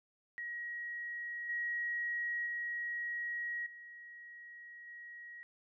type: tone with level steps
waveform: sine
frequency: 1900 Hz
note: A#6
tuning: 33 cents sharp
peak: -39 / -34 / -36 / -49 / -47 dBFS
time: 0.38-5.43 s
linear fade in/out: 0 ms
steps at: 1.49 / 2.46 / 3.66 / 4.87 s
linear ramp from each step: 5 ms
effects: none